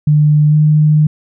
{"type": "tone with pitch glide", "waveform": "sine", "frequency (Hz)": [150, 152.27], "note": ["D3", "D#3"], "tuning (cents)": [37, -37], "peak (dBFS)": -6, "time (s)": [0.07, 1.07], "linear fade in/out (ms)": 5, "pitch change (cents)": 26, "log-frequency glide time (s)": [0.49, 0.55], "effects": []}